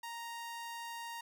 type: tone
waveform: sawtooth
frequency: 932.3 Hz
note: A#5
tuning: in tune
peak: -38 dBFS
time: 0.03-1.21 s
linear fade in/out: 5 ms
effects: none